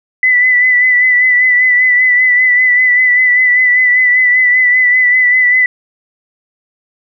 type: tone with vibrato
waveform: sine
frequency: 1994 Hz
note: B6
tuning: 16 cents sharp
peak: -6 dBFS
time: 0.23-5.66 s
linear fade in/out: 2 ms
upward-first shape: sine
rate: 5.1 Hz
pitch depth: 31 cents each way
effects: none